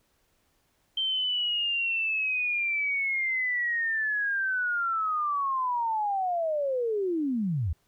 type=linear sweep; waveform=sine; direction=down; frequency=3136 to 69.3 Hz; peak=-25 dBFS; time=0.97-7.73 s; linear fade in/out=5 ms; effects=pink hiss -70 dBFS RMS until 7.87 s